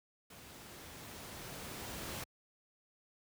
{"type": "noise with level ramp", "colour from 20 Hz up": "pink", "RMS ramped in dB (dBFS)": [-54, -42], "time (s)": [0.3, 2.24], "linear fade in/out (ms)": 5, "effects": ["high-pass 60 Hz 12 dB/octave"]}